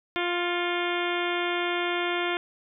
harmonic tone with a mistuned harmonic, 350 Hz, F4, 4 cents sharp, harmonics 1 / 2 / 3 / 4 / 5 / 6 / 7 / 8 / 9 / 10, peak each -29 / -33 / -35 / -34 / -36 / -34 / -37 / -40 / -38 / -39 dBFS, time 0.16-2.37 s, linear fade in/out 0 ms, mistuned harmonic 6, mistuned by +36 cents, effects none

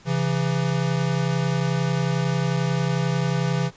square tone pair together, 135.6 / 166.77 Hz, C#3 / E3, -38 / +20 cents, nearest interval major third, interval 358 cents, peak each -24 dBFS, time 0.05-3.71 s, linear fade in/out 50 ms, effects pink hiss -51 dBFS RMS until 3.76 s + resampled to 16000 Hz

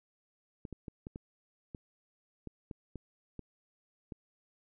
clicks, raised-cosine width 3 ms, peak -29 dBFS, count 11, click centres 0.652 / 0.727 / 0.882 / 1.069 / 1.159 / 1.748 / 2.473 / 2.712 / 2.957 / 3.393 / 4.122 s, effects none

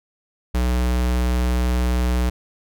square tone, 61.5 Hz, B1, 7 cents flat, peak -18 dBFS, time 0.54-2.3 s, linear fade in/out 10 ms, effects none

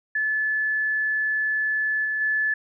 sine tone with level steps, 1730 Hz, A6, 30 cents flat, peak -21 / -23 / -20 dBFS, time 0.15-2.54 s, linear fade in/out 5 ms, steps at 2.04 / 2.2 s, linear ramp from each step 20 ms, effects none

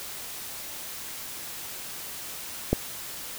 click, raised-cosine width 2 ms, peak -7 dBFS, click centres 2.73 s, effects white hiss -38 dBFS RMS until 3.38 s

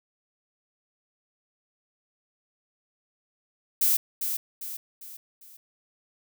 violet noise with echo, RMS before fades -22 dBFS, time 3.81-3.97 s, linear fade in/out 5 ms, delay 400 ms, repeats 4, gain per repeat -7 dB, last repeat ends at 5.57 s, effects none

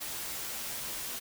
white noise with comb filter, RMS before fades -38 dBFS, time 0-1.2 s, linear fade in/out 20 ms, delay 11 ms, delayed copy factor -0.5, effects none

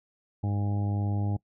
harmonic tone, 101.9 Hz, G#2, 32 cents flat, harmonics 1 / 2 / 3 / 4 / 5 / 6 / 7 / 8, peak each -26 / -35 / -38 / -48 / -49 / -48 / -47 / -43 dBFS, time 0.43-1.37 s, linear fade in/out 10 ms, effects noise-tail reverb RT60 0.1 s tail -22 dB re dry

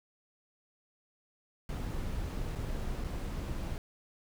brown noise with dropouts, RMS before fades -36 dBFS, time 1.69-3.78 s, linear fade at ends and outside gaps 1 ms, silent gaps 2.553-2.556 / 3.04-3.044 s, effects none

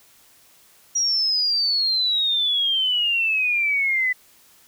sine exponential sweep, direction down, 5750 to 1988 Hz, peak -18 dBFS, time 0.95-4.13 s, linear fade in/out 10 ms, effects white hiss -54 dBFS RMS until 4.67 s

